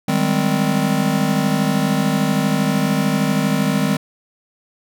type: chord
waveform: square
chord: Ab major seventh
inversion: second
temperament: just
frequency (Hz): 155.74 / 194.67 / 207.7 / 259.6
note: Eb3 / G3 / Ab3 / C4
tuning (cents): +2 / -12 / 0 / -13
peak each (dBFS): -22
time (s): 0.08-3.97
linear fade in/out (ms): 5
effects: none